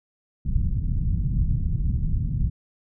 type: low-pass noise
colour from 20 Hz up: pink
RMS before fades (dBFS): -23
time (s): 0.45-2.5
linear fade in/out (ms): 5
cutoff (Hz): 160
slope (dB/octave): 24
effects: none